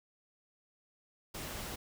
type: noise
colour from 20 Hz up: pink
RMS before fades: -42 dBFS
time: 1.34-1.76 s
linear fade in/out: 10 ms
effects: none